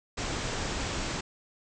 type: low-pass noise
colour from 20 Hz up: pink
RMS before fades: -33 dBFS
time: 0.17-1.21 s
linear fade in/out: 10 ms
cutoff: 8000 Hz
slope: 96 dB/octave
effects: none